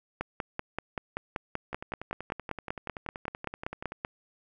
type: two click trains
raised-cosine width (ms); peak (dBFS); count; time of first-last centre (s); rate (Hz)
0.5; -16 / -22; 21 / 24; 0.21-4.049 / 1.73-3.92; 5.21 / 10.5
effects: none